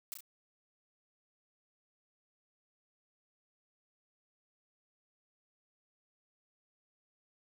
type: noise with echo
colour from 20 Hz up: blue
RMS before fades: -41 dBFS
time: 0.12-0.14 s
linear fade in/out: 0 ms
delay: 33 ms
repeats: 2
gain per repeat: -5 dB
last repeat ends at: 0.206 s
effects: none